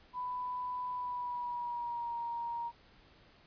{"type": "tone with pitch glide", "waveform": "sine", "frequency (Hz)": [995, 939.2], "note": ["B5", "A#5"], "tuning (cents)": [13, 13], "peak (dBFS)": -35, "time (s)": [0.13, 2.72], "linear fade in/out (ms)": 50, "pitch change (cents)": -100, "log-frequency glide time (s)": [0.93, 2.15], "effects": ["pink hiss -62 dBFS RMS until 3.46 s", "resampled to 11025 Hz"]}